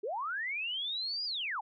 sine linear two-way sweep, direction up then down, 367.9 to 4966 to 731 Hz, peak -33 dBFS, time 0.03-1.61 s, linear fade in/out 10 ms, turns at 1.25 s, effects none

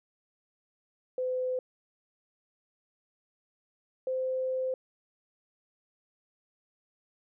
sine tone pair in turn, 509 / 517.6 Hz, C5 / C5, -48 / -19 cents, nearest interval unison, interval 29 cents, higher second, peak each -28 dBFS, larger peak neither, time 1.18-1.59 / 4.07-4.74 s, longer second, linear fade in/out 2 ms, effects none

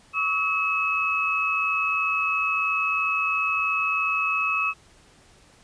sine tone cluster, 1124 / 1287 / 2579 Hz, C#6 / E6 / E7, +24 / -42 / -39 cents, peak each -29 / -28 / -23 dBFS, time 0.13-4.74 s, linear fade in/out 50 ms, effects pink hiss -55 dBFS RMS until 5.63 s + resampled to 22050 Hz

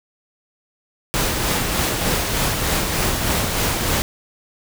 pink noise with tremolo, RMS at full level -19 dBFS, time 1.14-4.02 s, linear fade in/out 0 ms, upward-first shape sine, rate 3.3 Hz, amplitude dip 35%, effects none

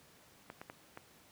clicks, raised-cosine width 0.5 ms, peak -30 dBFS, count 4, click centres 0.501 / 0.615 / 0.699 / 0.974 s, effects pink hiss -62 dBFS RMS until 1.31 s + high-pass 100 Hz 12 dB/octave

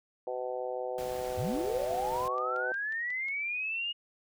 harmonic tone, 125.8 Hz, B2, 32 cents sharp, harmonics 3 / 4 / 5 / 6 / 7, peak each -41 / -35 / -40 / -40 / -47 dBFS, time 0.27-2.72 s, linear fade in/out 2 ms
pink noise, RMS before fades -45 dBFS, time 0.98-2.28 s, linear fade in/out 2 ms
sine linear sweep, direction up, 75.6 to 2879 Hz, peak -31 dBFS, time 1.37-3.93 s, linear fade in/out 20 ms
click train, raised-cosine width 0.2 ms, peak -35 dBFS, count 10, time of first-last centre 1.66-3.285 s, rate 5.54 Hz
effects none

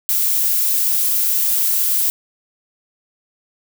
violet noise, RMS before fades -17 dBFS, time 0.09-2.1 s, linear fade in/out 0 ms, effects none

